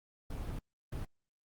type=noise bursts at uneven times; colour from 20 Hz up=brown; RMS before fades=-39 dBFS; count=2; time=0.3-0.59 / 0.92-1.05 s; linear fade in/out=5 ms; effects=Opus 32 kbps